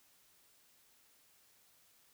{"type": "silence", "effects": ["white hiss -68 dBFS RMS until 2.13 s"]}